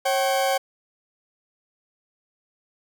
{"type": "tone pair together", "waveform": "40% pulse", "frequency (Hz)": [544.1, 767], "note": ["C#5", "G5"], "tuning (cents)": [-32, -38], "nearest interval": "tritone", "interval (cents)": 594, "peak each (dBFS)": [-22, -22], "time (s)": [0.05, 0.58], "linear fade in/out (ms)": 10, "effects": []}